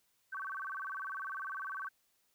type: tone with vibrato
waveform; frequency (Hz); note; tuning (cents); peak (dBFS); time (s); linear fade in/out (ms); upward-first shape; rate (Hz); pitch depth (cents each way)
sine; 1318.5; E6; 0; -38; 0.32-1.89; 10; square; 20; 270
effects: white hiss -75 dBFS RMS until 2.34 s